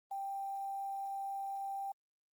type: tone with quantisation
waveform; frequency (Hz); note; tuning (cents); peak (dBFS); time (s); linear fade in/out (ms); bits
sine; 787; G5; +7; -37; 0.11-1.92; 5; 10
effects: Opus 24 kbps